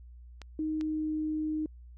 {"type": "clicks", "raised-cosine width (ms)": 0.2, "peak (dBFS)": -27, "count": 2, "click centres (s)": [0.417, 0.811]}
{"type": "tone with pitch glide", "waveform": "sine", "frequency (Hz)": [311.1, 309.1], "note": ["D#4", "D#4"], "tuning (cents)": [0, -11], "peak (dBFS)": -29, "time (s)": [0.59, 1.66], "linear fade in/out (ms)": 2, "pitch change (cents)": -11, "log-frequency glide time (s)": [0.72, 1.11]}
{"effects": ["added 60 Hz sine -47 dBFS peak until 1.97 s"]}